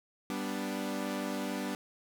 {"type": "chord", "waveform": "sawtooth", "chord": "G major", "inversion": "none", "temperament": "equal", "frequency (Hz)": [196, 246.9, 293.7], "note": ["G3", "B3", "D4"], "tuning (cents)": [0, 0, 0], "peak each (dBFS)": -34, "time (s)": [0.3, 1.75], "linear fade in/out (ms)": 0, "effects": []}